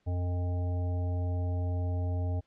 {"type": "harmonic tone", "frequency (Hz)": 88.9, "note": "F2", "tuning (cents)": 31, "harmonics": [1, 3, 5, 7, 9], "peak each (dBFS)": [-28, -42, -46, -44, -48], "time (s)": [0.06, 2.41], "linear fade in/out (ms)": 20, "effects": ["pink hiss -74 dBFS RMS until 2.46 s", "low-pass 5000 Hz 12 dB/octave"]}